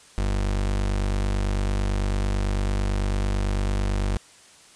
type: tone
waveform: 35% pulse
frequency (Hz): 49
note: G1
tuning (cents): 0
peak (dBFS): -20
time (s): 0.18-4.17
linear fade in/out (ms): 0
effects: white hiss -51 dBFS RMS until 4.75 s + resampled to 22050 Hz